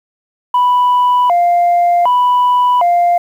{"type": "tone with vibrato", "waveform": "sine", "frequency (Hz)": 830.6, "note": "G#5", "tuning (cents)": 0, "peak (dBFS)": -6, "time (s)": [0.54, 3.18], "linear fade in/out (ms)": 5, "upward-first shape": "square", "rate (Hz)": 0.66, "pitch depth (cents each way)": 300, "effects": ["tanh soft clip ceiling -6 dBFS", "7-bit"]}